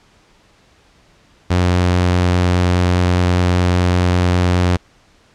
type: tone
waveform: sawtooth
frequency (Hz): 89.5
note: F2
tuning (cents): +43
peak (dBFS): -8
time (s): 1.5-4.77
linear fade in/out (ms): 10
effects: pink hiss -52 dBFS RMS until 5.34 s + low-pass 6000 Hz 12 dB/octave